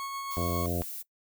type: tone with tremolo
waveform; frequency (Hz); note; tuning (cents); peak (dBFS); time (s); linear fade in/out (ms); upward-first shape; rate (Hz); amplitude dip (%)
40% pulse; 1100; C#6; -14; -33; 0-0.66; 0; sine; 7.4; 25
type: noise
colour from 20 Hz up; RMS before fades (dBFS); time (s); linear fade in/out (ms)
violet; -39; 0.3-1.03; 20
type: harmonic tone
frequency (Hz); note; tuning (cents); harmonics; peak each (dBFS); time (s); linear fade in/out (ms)
86.6; F2; -14; 1 / 2 / 3 / 4 / 5 / 6 / 7 / 8; -32 / -35 / -37 / -38 / -39 / -40 / -40 / -41; 0.37-0.82; 0
effects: noise-tail reverb RT60 0.1 s tail -20 dB re dry